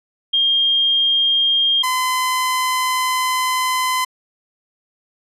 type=tone pair in turn; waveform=sine / sawtooth; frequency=3217 / 1021.5 Hz; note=G7 / C6; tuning=+44 / -42 cents; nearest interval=octave + minor sixth; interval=1986 cents; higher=first; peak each=-13 dBFS; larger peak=neither; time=0.33-1.83 / 1.83-4.05 s; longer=second; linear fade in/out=10 ms; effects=resampled to 32000 Hz